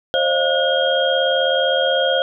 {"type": "tone cluster", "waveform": "sine", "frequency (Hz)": [532, 611, 687, 1453, 3231], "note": ["C5", "D#5", "F5", "F#6", "G#7"], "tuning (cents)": [29, -32, -29, -32, -48], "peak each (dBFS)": [-18, -24, -23, -23, -21], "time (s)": [0.14, 2.22], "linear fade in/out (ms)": 0, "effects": []}